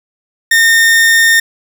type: tone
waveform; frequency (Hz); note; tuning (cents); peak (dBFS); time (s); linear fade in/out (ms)
40% pulse; 1826; A#6; -36; -5; 0.51-1.4; 5
effects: 7-bit